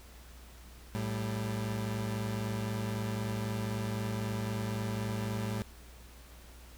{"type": "tone pair together", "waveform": "30% pulse", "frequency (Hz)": [109.93, 196], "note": ["A2", "G3"], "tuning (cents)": [-1, 0], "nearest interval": "minor seventh", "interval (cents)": 1001, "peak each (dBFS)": [-31, -36], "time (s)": [0.95, 5.62], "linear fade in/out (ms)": 0, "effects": ["added 60 Hz sine -51 dBFS peak until 6.77 s", "pink hiss -56 dBFS RMS until 6.77 s"]}